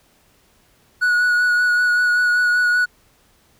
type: tone with vibrato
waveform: triangle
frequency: 1463 Hz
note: F#6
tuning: 20 cents flat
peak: -12 dBFS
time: 1.01-2.86 s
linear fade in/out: 20 ms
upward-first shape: sine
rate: 5.2 Hz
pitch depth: 17 cents each way
effects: pink hiss -57 dBFS RMS until 3.59 s